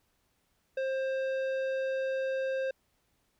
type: tone with tanh clipping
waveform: sine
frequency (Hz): 530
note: C5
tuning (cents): +22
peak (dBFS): -31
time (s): 0.77-2.71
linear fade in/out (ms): 5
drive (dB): 12
effects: pink hiss -74 dBFS RMS until 3.39 s